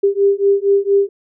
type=beating tone pair; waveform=sine; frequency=396.2 / 400.5 Hz; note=G4 / G4; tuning=+18 / +37 cents; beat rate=4.3 Hz; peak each=-14 dBFS; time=0.03-1.09 s; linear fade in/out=10 ms; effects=none